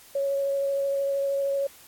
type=tone with vibrato; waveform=sine; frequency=554.4 Hz; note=C#5; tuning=in tune; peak=-23 dBFS; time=0.15-1.67 s; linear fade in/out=5 ms; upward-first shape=triangle; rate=13 Hz; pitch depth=12 cents each way; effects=white hiss -51 dBFS RMS until 1.87 s + AAC 64 kbps